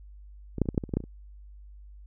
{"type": "clicks", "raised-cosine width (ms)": 3, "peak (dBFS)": [-20, -9, -25, -13, -28, -10, -20, -30, -15, -12, -25, -28], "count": 12, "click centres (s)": [0.583, 0.617, 0.657, 0.688, 0.746, 0.778, 0.838, 0.892, 0.938, 0.97, 1.004, 1.039], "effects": ["added 50 Hz sine -45 dBFS peak until 2.06 s"]}